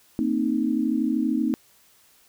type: tone cluster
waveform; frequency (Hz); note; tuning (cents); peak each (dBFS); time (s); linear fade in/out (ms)
sine; 229 / 261.7 / 309.8; A#3 / C4 / D#4; -31 / 0 / -7; -25; 0.19-1.54; 0
effects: white hiss -58 dBFS RMS until 2.28 s